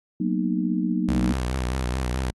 sine chord, B major seventh, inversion second, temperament just, 185.21 / 231.5 / 246.9 / 308.7 Hz, F#3 / A#3 / B3 / D#4, +2 / -12 / 0 / -14 cents, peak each -25 / -27 / -29 / -27 dBFS, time 0.2-1.33 s, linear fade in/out 5 ms
sawtooth tone with vibrato, 63.4 Hz, B1, 46 cents sharp, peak -20 dBFS, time 1.08-2.31 s, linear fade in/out 10 ms, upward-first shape triangle, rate 4.7 Hz, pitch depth 100 cents each way
effects AAC 32 kbps

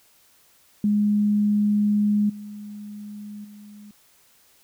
sine tone with level steps, 207.7 Hz, G#3, in tune, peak -17 / -34 / -41 dBFS, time 0.84-3.91 s, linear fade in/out 2 ms, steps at 2.29 / 3.44 s, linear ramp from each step 10 ms, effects white hiss -58 dBFS RMS until 4.63 s

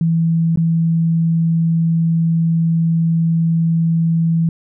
sine tone with dropouts, 164.9 Hz, E3, 1 cent sharp, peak -12 dBFS, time 0.01-4.49 s, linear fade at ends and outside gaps 2 ms, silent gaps 0.559-0.573 s, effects none

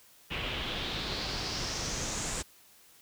pink noise with low-pass filter sweep, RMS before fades -35 dBFS, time 0.3-2.43 s, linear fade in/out 20 ms, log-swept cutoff 2800 to 7900 Hz, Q 3.7, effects white hiss -59 dBFS RMS until 3.01 s

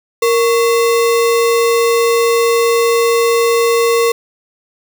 sine tone with sample-and-hold, 465.3 Hz, A#4, 3 cents flat, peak -9 dBFS, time 0.22-4.12 s, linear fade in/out 5 ms, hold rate 1575 Hz, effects none

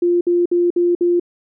sine tone bursts, 349.2 Hz, F4, in tune, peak -12 dBFS, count 5, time 0.02-1.198 s, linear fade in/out 5 ms, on 190 ms, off 57 ms, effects none

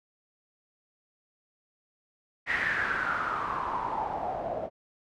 white noise with low-pass filter sweep, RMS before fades -31 dBFS, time 2.46-4.7 s, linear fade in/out 50 ms, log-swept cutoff 2000 to 600 Hz, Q 7.1, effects none

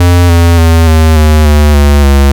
square tone with pitch steps, 87.9 / 85 / 82.2 / 79.49 / 76.88 / 74.34 / 71.89 / 69.52 Hz, F2 / F2 / E2 / D#2 / D#2 / D2 / D2 / C#2, +12 / -46 / -4 / +38 / -20 / +22 / -36 / +6 cents, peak -3 dBFS, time 0-2.32 s, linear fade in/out 5 ms, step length 290 ms, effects none

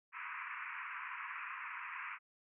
pink band-pass noise, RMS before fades -45 dBFS, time 0.12-2.19 s, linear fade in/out 50 ms, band 980 to 2600 Hz, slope 96 dB/octave, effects none

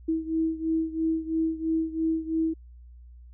sine beating tone pair, 321.7 / 324.7 Hz, E4 / E4, -42 / -26 cents, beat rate 3 Hz, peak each -26 / -29 dBFS, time 0.08-2.54 s, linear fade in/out 10 ms, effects added 60 Hz sine -45 dBFS peak until 3.33 s

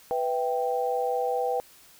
sine chord, E minor, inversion second, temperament equal, 493.9 / 659.3 / 784 Hz, B4 / E5 / G5, 0 / 0 / 0 cents, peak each -27 / -33 / -28 dBFS, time 0.11-1.6 s, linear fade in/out 0 ms, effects white hiss -54 dBFS RMS until 1.99 s

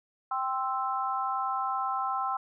sine chord, C major, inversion second, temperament equal, 784 / 1046.5 / 1318.5 Hz, G5 / C6 / E6, 0 / 0 / 0 cents, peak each -32 dBFS, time 0.31-2.37 s, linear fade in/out 5 ms, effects none

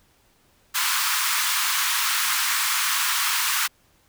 pink high-pass noise, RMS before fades -23 dBFS, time 0.74-3.68 s, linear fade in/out 20 ms, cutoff 1000 Hz, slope 48 dB/octave, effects pink hiss -61 dBFS RMS until 4.08 s

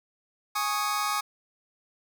sawtooth chord, Ab suspended fourth, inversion none, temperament just, 830.6 / 1107.5 / 1245.9 Hz, Ab5 / Db6 / Eb6, 0 / -2 / +2 cents, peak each -28 / -27 / -25 dBFS, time 0.55-1.21 s, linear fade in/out 10 ms, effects none

